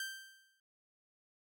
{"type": "tone with exponential decay", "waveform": "sawtooth", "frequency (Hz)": 1568, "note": "G6", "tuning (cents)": 0, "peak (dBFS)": -33, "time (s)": [0, 0.6], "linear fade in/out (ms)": 2, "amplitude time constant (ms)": 130, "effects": []}